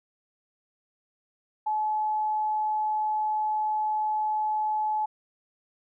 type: tone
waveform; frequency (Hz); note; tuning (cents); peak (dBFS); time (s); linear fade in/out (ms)
sine; 857; A5; -46; -24; 1.66-5.06; 10
effects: none